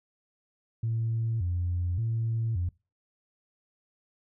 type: tone with vibrato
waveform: sine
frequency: 100.1 Hz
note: G2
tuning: 37 cents sharp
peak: -25 dBFS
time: 0.83-2.69 s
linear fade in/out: 5 ms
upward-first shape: square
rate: 0.87 Hz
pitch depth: 220 cents each way
effects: noise-tail reverb RT60 0.3 s tail -24 dB re dry + tanh soft clip ceiling -22 dBFS